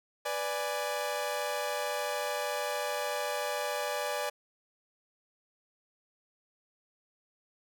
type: chord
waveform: sawtooth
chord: G# diminished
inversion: first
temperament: equal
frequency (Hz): 493.9 / 587.3 / 830.6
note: B4 / D5 / G#5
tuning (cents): 0 / 0 / 0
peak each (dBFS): -34 / -30 / -33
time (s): 0.25-4.3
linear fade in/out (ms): 10
effects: none